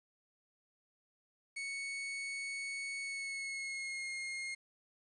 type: tone with pitch glide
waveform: 40% pulse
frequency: 2217 to 2141 Hz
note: C#7 to C7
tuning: 0 to +39 cents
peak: -38 dBFS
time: 1.56-4.55 s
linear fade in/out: 10 ms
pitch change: -61 cents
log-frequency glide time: 3.01-4.11 s
effects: resampled to 24000 Hz + 11-bit